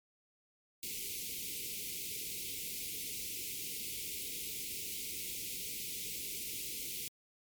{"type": "band-stop noise", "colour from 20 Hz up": "white", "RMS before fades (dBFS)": -41, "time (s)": [0.83, 7.08], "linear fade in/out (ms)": 0, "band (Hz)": [490, 2100], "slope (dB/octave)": 96, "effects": ["MP3 96 kbps"]}